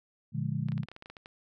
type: chord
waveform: sine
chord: Bb dominant seventh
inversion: none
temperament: just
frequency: 116.54 / 145.68 / 174.81 / 209.8 Hz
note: Bb2 / D3 / F3 / Ab3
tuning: 0 / -14 / +2 / +18 cents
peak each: -35 / -32 / -37 / -37 dBFS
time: 0.32-0.86 s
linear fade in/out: 50 ms
type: clicks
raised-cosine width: 0.3 ms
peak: -30 dBFS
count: 12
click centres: 0.686 / 0.72 / 0.779 / 0.833 / 0.886 / 0.916 / 0.964 / 1.024 / 1.059 / 1.1 / 1.168 / 1.259 s
effects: none